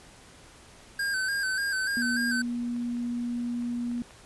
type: tone with vibrato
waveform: square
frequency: 1570 Hz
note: G6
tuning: 2 cents sharp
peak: -27 dBFS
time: 0.99-2.42 s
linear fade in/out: 5 ms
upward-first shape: square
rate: 3.4 Hz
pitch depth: 47 cents each way
type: tone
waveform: sine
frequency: 240 Hz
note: B3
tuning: 49 cents flat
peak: -28 dBFS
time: 1.97-4.02 s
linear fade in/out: 0 ms
type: clicks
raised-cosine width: 0.5 ms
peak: -36 dBFS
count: 6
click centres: 2.764 / 2.969 / 3.624 / 3.915 / 3.979 / 4.108 s
effects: pink hiss -52 dBFS RMS until 4.25 s + resampled to 24000 Hz